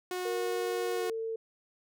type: tone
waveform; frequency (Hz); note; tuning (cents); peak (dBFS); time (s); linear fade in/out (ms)
sawtooth; 364.1; F#4; -28; -29; 0.11-1.1; 2
type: tone with pitch glide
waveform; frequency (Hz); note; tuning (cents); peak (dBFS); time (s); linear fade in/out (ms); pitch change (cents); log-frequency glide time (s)
sine; 466.2 to 449.3; A#4 to A4; 0 to +36; -32; 0.25-1.36; 5; -64; 0.94-1.07
effects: none